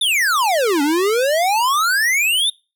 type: exponential two-way sweep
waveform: square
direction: down then up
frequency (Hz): 3700 to 277.2 to 3700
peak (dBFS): -15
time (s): 0.01-2.5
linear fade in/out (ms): 5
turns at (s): 0.82
effects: noise-tail reverb RT60 0.3 s tail -24 dB re dry